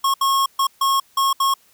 square tone bursts at uneven times, 1089 Hz, C#6, 31 cents flat, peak -16 dBFS, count 6, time 0.04-0.14 / 0.21-0.46 / 0.59-0.67 / 0.81-1 / 1.17-1.33 / 1.4-1.54 s, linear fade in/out 5 ms, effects white hiss -56 dBFS RMS until 1.73 s

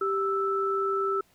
sine tone pair together, 392 / 1318.5 Hz, G4 / E6, 0 / 0 cents, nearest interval octave + major sixth, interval 2100 cents, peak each -27 dBFS, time 0.01-1.21 s, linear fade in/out 5 ms, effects pink hiss -64 dBFS RMS until 1.34 s

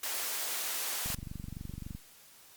white high-pass noise, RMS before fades -35 dBFS, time 0.03-1.15 s, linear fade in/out 5 ms, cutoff 430 Hz, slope 12 dB/octave
click train, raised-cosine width 5 ms, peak -28 dBFS, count 22, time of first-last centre 1.06-1.95 s, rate 23.6 Hz
effects white hiss -57 dBFS RMS until 2.56 s + Opus 48 kbps

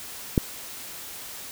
click, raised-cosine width 3 ms, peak -5 dBFS, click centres 0.378 s, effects white hiss -39 dBFS RMS until 1.51 s

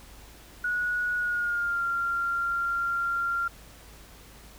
sine tone with pitch glide, 1460 to 1385.2 Hz, F#6 to F6, -24 to -15 cents, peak -25 dBFS, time 0.64-3.48 s, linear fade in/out 5 ms, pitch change -91 cents, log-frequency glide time 1.17-1.84 s, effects added 53 Hz sine -51 dBFS peak until 4.58 s + pink hiss -51 dBFS RMS until 4.58 s

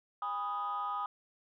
sine chord, G# minor, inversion none, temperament equal with one note detuned, 814 / 987.8 / 1244.5 Hz, G#5 / B5 / D#6, -35 / 0 / 0 cents, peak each -38 / -39 / -34 dBFS, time 0.22-1.06 s, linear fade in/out 2 ms, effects tanh soft clip ceiling -28 dBFS

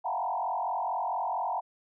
sine tone with frequency modulation, 831 Hz, G#5, 1 cent sharp, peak -28 dBFS, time 0.04-1.61 s, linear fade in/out 20 ms, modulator 44.4 Hz, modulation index 3.3, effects none

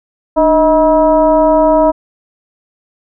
sine tone with frequency modulation, 631 Hz, D#5, 24 cents sharp, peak -6 dBFS, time 0.36-1.92 s, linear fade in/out 20 ms, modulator 331 Hz, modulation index 1, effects none

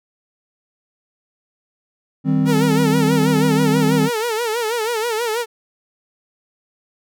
triangle chord, C minor, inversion first, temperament just, 156.98 / 196.22 / 261.6 Hz, Eb3 / G3 / C4, +16 / +2 / 0 cents, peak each -16 / -19 / -15 dBFS, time 2.24-4.1 s, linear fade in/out 50 ms
sawtooth tone with vibrato, 455.4 Hz, A#4, 40 cents flat, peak -15 dBFS, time 2.45-5.46 s, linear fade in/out 50 ms, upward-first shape sine, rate 6.2 Hz, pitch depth 110 cents each way
effects none

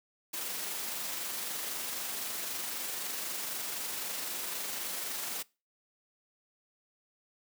white noise with amplitude modulation, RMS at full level -36 dBFS, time 0.33-5.43 s, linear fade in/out 10 ms, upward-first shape sine, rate 23.9 Hz, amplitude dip 25%, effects noise-tail reverb RT60 0.3 s tail -23 dB re dry + high-pass 200 Hz 12 dB/octave

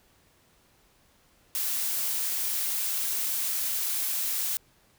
blue noise, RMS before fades -29 dBFS, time 1.55-4.57 s, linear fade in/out 0 ms, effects pink hiss -63 dBFS RMS until 4.98 s

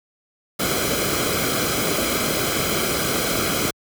pink noise with comb filter, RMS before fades -22 dBFS, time 0.59-3.71 s, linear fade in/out 10 ms, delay 1.1 ms, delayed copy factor -0.65, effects high-pass 60 Hz 12 dB/octave

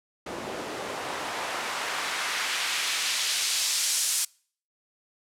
white noise with band-pass filter sweep, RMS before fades -29 dBFS, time 0.26-4.25 s, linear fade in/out 5 ms, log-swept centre 330 to 7900 Hz, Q 0.82, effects noise-tail reverb RT60 0.5 s tail -26 dB re dry + low-pass 12000 Hz 12 dB/octave

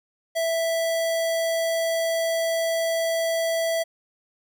square tone with notch filter, 659.3 Hz, E5, in tune, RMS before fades -24 dBFS, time 0.35-3.84 s, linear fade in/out 20 ms, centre 1300 Hz, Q 1.9, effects none

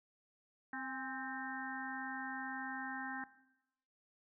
harmonic tone with a mistuned harmonic, 261.6 Hz, C4, in tune, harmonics 1 / 3 / 4 / 5 / 6 / 7, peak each -46 / -47 / -51 / -53 / -45 / -47 dBFS, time 0.73-3.24 s, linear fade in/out 2 ms, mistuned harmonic 3, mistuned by +49 cents, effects noise-tail reverb RT60 0.9 s tail -17 dB re dry

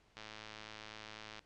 click train, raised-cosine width 0.2 ms, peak -30 dBFS, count 133, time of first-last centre 0.17-1.392 s, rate 108 Hz, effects pink hiss -69 dBFS RMS until 1.45 s + low-pass 5000 Hz 12 dB/octave

